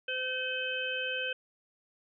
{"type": "harmonic tone", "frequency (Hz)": 513, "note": "C5", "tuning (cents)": -34, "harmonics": [1, 3, 5, 6], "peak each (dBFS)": [-38, -36, -36, -37], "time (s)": [0.08, 1.33], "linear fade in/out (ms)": 5, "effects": []}